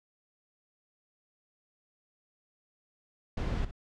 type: noise with echo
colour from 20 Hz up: brown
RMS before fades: -31 dBFS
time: 3.37-3.65 s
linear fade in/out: 5 ms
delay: 61 ms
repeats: 1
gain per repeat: -13 dB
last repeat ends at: 3.711 s
effects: low-pass 5000 Hz 12 dB/octave